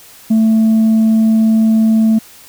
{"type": "tone with tanh clipping", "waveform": "sine", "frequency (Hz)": 221.4, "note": "A3", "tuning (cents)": 11, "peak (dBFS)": -8, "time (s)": [0.3, 2.19], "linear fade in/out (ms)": 10, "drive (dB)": 1, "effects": ["white hiss -40 dBFS RMS until 2.48 s"]}